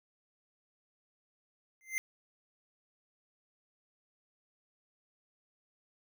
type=tone with exponential growth; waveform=square; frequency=2081 Hz; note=C7; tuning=10 cents flat; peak=-28 dBFS; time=1.81-1.98 s; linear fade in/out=0 ms; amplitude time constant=36 ms; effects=none